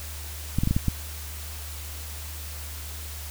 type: clicks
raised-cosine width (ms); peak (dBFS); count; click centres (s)
5; -10; 6; 0.586 / 0.635 / 0.674 / 0.71 / 0.765 / 0.883
effects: added 75 Hz sine -36 dBFS peak until 3.3 s + white hiss -40 dBFS RMS until 3.3 s